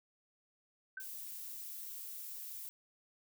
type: tone with exponential decay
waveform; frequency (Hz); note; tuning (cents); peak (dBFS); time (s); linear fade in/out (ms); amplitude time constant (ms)
sine; 1535; G6; -37; -38; 0.97-1.07; 5; 21
type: noise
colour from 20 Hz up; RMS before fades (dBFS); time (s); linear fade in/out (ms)
violet; -46; 1-2.69; 0
effects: none